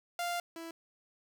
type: tone pair in turn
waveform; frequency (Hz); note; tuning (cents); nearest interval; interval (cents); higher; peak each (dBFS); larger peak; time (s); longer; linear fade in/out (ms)
sawtooth; 697 / 330.5; F5 / E4; -4 / +5; octave + minor second; 1291; first; -29 / -38; first; 0.19-0.4 / 0.56-0.71; first; 2
effects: 10-bit